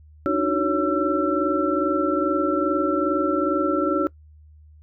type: tone cluster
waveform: sine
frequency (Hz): 291.3 / 313.7 / 370.7 / 559 / 1340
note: D4 / D#4 / F#4 / C#5 / E6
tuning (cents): -14 / +14 / +3 / +14 / +28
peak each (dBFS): -25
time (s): 0.26-4.07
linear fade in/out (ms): 0
effects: noise-tail reverb RT60 0.1 s tail -22 dB re dry + added 76 Hz sine -46 dBFS peak until 4.82 s